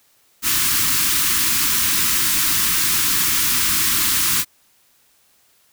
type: band-stop noise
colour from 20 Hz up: white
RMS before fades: -18 dBFS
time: 0.42-4.45 s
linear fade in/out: 50 ms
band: 360 to 1000 Hz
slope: 48 dB/octave
effects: white hiss -58 dBFS RMS until 5.72 s